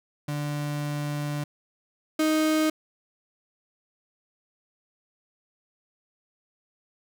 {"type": "tone pair in turn", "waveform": "35% pulse", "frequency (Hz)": [146.83, 311.8], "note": ["D3", "D#4"], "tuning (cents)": [0, 4], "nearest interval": "octave + minor second", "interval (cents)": 1304, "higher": "second", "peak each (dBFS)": [-26, -19], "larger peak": "second", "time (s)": [[0.28, 1.44], [2.19, 2.7]], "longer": "first", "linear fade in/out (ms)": 5, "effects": []}